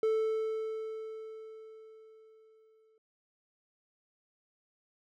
triangle tone with exponential decay, 440 Hz, A4, in tune, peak -23 dBFS, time 0.03-2.98 s, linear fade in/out 2 ms, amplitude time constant 640 ms, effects none

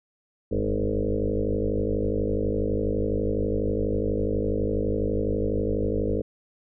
sine tone with frequency modulation, 256.8 Hz, C4, 32 cents flat, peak -22 dBFS, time 0.51-6.22 s, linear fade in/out 10 ms, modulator 52.1 Hz, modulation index 5, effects none

